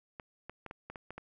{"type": "clicks", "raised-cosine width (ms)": 0.5, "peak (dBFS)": -28, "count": 8, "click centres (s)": [0.198, 0.496, 0.663, 0.711, 0.9, 0.958, 1.106, 1.18], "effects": []}